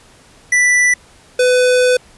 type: tone pair in turn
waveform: square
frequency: 1975.5 / 500.6 Hz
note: B6 / B4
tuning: 0 / +23 cents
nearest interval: 2 octaves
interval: 2377 cents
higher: first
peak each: -10 dBFS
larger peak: neither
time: 0.52-0.94 / 1.39-1.97 s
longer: second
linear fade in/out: 5 ms
effects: pink hiss -46 dBFS RMS until 2.17 s + resampled to 24000 Hz